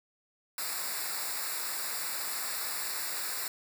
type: noise with comb filter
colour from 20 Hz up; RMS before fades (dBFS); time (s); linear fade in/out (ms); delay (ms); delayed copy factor
white; -35; 0.58-3.48; 2; 0.32; -0.9
effects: none